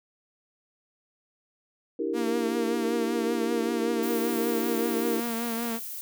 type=chord; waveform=sine; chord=E half-diminished seventh; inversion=third; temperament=equal; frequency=293.7 / 329.6 / 392 / 466.2 Hz; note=D4 / E4 / G4 / Bb4; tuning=0 / 0 / 0 / 0 cents; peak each=-34 / -31 / -32 / -31 dBFS; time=1.99-5.2 s; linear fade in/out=5 ms
type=tone with vibrato; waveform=sawtooth; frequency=232.1 Hz; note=A#3; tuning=7 cents flat; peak=-25 dBFS; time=2.13-5.8 s; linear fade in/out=50 ms; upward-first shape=triangle; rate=5.2 Hz; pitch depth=50 cents each way
type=noise; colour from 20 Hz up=violet; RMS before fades=-37 dBFS; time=4.03-6.01 s; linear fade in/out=0 ms
effects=none